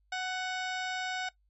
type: harmonic tone with a mistuned harmonic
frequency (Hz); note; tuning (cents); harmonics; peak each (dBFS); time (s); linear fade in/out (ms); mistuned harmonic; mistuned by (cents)
740; F#5; 0; 1 / 2 / 3 / 4 / 5 / 6 / 7 / 8 / 10; -36 / -36 / -41 / -45 / -43 / -50 / -47 / -51 / -52; 0.12-1.29; 5; 2; +16
effects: noise-tail reverb RT60 0.1 s tail -18 dB re dry + added 50 Hz sine -67 dBFS peak until 1.49 s